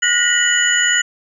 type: tone cluster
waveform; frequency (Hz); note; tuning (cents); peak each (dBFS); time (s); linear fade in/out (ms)
sine; 1448 / 1867 / 1948 / 2954 / 6930; F#6 / A#6 / B6 / F#7 / A8; -38 / +2 / -24 / -3 / -27; -19; 0.02-1.02; 10
effects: none